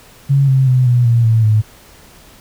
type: tone with pitch steps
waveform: sine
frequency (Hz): 138.59 / 132.94 / 127.53 / 122.33 / 117.35 / 112.57 / 107.98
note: C#3 / C3 / C3 / B2 / A#2 / A2 / A2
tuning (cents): 0 / +28 / -44 / -16 / +12 / +40 / -32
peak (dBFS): -8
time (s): 0.29-1.62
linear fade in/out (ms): 20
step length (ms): 190
effects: pink hiss -43 dBFS RMS until 2.4 s